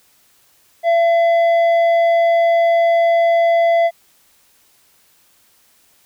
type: tone with tanh clipping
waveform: sine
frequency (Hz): 675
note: E5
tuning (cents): +41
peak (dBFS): -12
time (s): 0.83-3.91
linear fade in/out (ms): 50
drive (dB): 7
effects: white hiss -55 dBFS RMS until 6.05 s